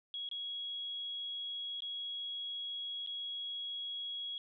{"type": "tone with dropouts", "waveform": "sine", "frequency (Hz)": 3322, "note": "G#7", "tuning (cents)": 0, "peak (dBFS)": -38, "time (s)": [0.14, 4.38], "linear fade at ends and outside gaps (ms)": 1, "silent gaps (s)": [[0.289, 0.313], [1.805, 1.821], [3.063, 3.072]], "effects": []}